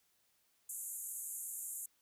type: band-pass noise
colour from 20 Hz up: white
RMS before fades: -44 dBFS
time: 0.69-1.86 s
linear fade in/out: 5 ms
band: 6800 to 13000 Hz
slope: 96 dB/octave
effects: white hiss -75 dBFS RMS until 2.01 s